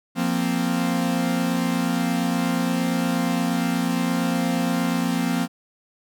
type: chord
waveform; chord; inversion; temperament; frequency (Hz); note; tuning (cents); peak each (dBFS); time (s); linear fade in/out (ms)
45% pulse; F suspended fourth; none; equal; 174.61 / 233.1 / 261.6; F3 / Bb3 / C4; 0 / 0 / 0; -25; 0.15-5.48; 50
effects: none